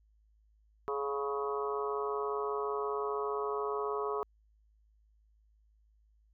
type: harmonic tone with a mistuned harmonic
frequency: 140.5 Hz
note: C#3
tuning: 24 cents sharp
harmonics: 3 / 4 / 5 / 6 / 7 / 8 / 9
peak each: -34 / -47 / -43 / -49 / -41 / -39 / -42 dBFS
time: 0.88-4.23 s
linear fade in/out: 0 ms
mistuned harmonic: 8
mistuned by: -23 cents
effects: added 53 Hz sine -64 dBFS peak until 6.33 s